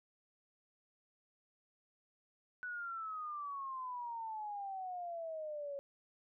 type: exponential sweep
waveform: sine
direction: down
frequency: 1490 to 554.4 Hz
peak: -40 dBFS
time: 2.63-5.79 s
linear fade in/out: 0 ms
effects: none